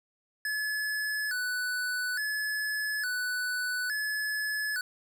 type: tone with vibrato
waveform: square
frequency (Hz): 1597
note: G6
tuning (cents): +32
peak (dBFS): -30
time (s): 0.45-4.81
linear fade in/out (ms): 2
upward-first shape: square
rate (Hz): 0.58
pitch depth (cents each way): 120
effects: none